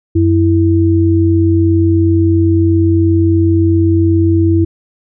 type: tone pair together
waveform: sine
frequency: 92.49 / 329.6 Hz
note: F#2 / E4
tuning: 0 / 0 cents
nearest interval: octave + minor seventh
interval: 2200 cents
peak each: -10 dBFS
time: 0.15-4.65 s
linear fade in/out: 10 ms
effects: none